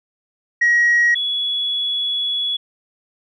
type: tone pair in turn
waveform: sine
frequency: 1900 / 3385 Hz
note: A#6 / G#7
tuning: +33 / +32 cents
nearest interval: minor seventh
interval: 999 cents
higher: second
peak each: -10 / -18 dBFS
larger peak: first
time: 0.61-1.15 / 1.15-2.57 s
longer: second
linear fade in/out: 10 ms
effects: tanh soft clip ceiling -9 dBFS